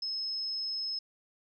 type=tone; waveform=sine; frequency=5180 Hz; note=E8; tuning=31 cents flat; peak=-32 dBFS; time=0.02-0.99 s; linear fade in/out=5 ms; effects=none